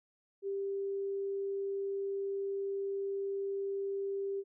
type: tone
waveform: sine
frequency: 394.5 Hz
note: G4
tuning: 11 cents sharp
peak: -33 dBFS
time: 0.42-4.44 s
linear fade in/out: 50 ms
effects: none